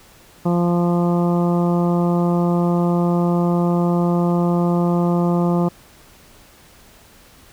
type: harmonic tone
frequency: 173.8 Hz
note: F3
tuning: 8 cents flat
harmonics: 1 / 2 / 3 / 4 / 5 / 6 / 7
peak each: -16 / -22 / -26 / -28 / -30 / -32 / -33 dBFS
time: 0.45-5.69 s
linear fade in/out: 10 ms
effects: pink hiss -48 dBFS RMS until 7.52 s